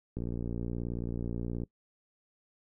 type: click train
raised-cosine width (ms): 3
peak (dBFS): -23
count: 87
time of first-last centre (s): 0.17-1.635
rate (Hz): 58.7
effects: noise-tail reverb RT60 0.1 s tail -22 dB re dry